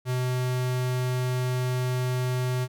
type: tone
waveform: square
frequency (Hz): 126.4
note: B2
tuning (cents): +41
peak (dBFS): -25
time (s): 0.05-2.68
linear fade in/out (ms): 50
effects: none